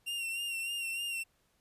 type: tone with vibrato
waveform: 45% pulse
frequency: 2755 Hz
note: F7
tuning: 24 cents flat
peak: -34 dBFS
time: 0.06-1.24 s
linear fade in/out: 20 ms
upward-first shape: sine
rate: 3.3 Hz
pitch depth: 41 cents each way
effects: pink hiss -73 dBFS RMS until 1.6 s + resampled to 32000 Hz